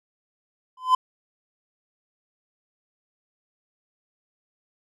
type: tone with exponential growth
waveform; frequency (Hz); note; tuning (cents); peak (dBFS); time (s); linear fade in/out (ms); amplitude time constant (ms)
triangle; 1020; C6; -44; -9; 0.77-0.95; 5; 39
effects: none